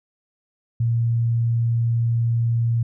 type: tone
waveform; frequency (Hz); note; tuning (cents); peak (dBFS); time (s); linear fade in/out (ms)
sine; 116.54; A#2; 0; -17; 0.8-2.83; 5
effects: none